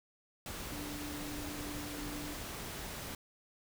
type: tone in noise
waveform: sine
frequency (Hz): 294.5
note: D4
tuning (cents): +5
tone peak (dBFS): -43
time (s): 0.72-2.34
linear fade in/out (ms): 2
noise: pink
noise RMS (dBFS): -43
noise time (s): 0.46-3.15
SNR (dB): -3
effects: none